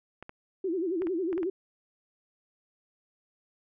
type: clicks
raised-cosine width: 0.5 ms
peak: -27 dBFS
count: 7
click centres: 0.226 / 0.294 / 1.02 / 1.07 / 1.329 / 1.379 / 1.431 s
type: tone with vibrato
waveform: sine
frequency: 353.1 Hz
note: F4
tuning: 19 cents sharp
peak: -27 dBFS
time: 0.64-1.5 s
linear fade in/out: 5 ms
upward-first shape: sine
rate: 11 Hz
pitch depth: 170 cents each way
effects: none